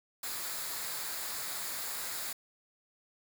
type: noise with comb filter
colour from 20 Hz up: white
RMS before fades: -38 dBFS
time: 0.23-2.33 s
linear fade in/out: 5 ms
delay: 0.34 ms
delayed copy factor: -0.5
effects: none